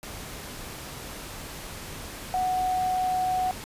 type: tone in noise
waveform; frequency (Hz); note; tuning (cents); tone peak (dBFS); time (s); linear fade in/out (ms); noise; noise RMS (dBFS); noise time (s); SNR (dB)
sine; 740; F#5; 0; -23; 2.34-3.51; 0; pink; -39; 0.03-3.64; +13
effects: resampled to 32000 Hz